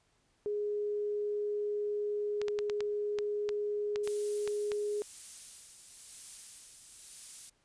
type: tone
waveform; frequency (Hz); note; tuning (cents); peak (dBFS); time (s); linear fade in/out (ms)
sine; 415.3; G#4; 0; -31; 0.46-5.02; 0
type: clicks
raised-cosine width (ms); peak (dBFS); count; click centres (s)
0.2; -22; 11; 2.416 / 2.483 / 2.589 / 2.698 / 2.806 / 3.187 / 3.491 / 3.959 / 4.075 / 4.476 / 4.718
type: noise with tremolo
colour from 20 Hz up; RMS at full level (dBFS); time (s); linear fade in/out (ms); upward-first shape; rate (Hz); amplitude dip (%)
violet; -41; 4.03-7.5; 10; sine; 0.99; 45
effects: pink hiss -72 dBFS RMS until 7.64 s + resampled to 22050 Hz